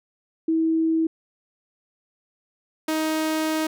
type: tone pair in turn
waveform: sine / sawtooth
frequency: 323.4 / 314.2 Hz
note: E4 / D#4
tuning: -33 / +17 cents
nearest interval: unison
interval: 50 cents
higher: first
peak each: -18 dBFS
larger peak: neither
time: 0.48-1.07 / 2.88-3.67 s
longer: second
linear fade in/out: 5 ms
effects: none